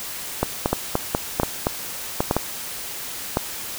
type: clicks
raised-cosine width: 1 ms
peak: -4 dBFS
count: 12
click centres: 0.43 / 0.659 / 0.73 / 0.954 / 1.149 / 1.399 / 1.433 / 1.669 / 2.205 / 2.311 / 2.366 / 3.371 s
effects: white hiss -32 dBFS RMS until 3.78 s